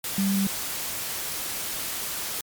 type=tone in noise; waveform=sine; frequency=196 Hz; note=G3; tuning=in tune; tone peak=-21 dBFS; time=0.18-0.47 s; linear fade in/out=2 ms; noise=white; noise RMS=-31 dBFS; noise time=0.04-2.41 s; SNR=+7 dB; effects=MP3 96 kbps